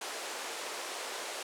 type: band-pass noise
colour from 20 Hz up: pink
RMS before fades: -40 dBFS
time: 0.01-1.43 s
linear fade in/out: 5 ms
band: 400 to 10000 Hz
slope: 24 dB/octave
effects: none